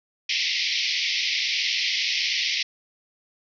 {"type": "band-pass noise", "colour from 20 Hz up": "pink", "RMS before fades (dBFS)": -25, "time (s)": [0.29, 2.63], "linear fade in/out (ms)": 5, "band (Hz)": [2000, 5700], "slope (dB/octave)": 96, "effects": []}